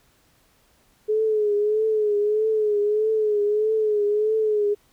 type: tone with vibrato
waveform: sine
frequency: 425 Hz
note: G#4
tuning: 40 cents sharp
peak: -18 dBFS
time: 1.08-4.75 s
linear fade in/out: 20 ms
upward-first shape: triangle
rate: 1.6 Hz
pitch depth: 66 cents each way
effects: pink hiss -61 dBFS RMS until 4.92 s